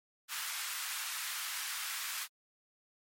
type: high-pass noise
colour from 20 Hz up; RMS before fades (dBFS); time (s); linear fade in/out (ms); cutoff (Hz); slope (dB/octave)
pink; -39; 0.28-2.28; 50; 1200; 24
effects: MP3 64 kbps